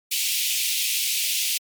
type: high-pass noise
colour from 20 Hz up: pink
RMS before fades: -24 dBFS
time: 0.11-1.58 s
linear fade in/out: 10 ms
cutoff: 2400 Hz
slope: 48 dB/octave
effects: MP3 96 kbps